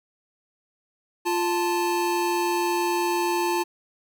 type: tone pair together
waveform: square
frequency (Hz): 349.2 / 879.9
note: F4 / A5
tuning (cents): 0 / 0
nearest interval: octave + major third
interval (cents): 1600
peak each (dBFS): -25 / -26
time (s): 1.25-3.64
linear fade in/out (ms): 20
effects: none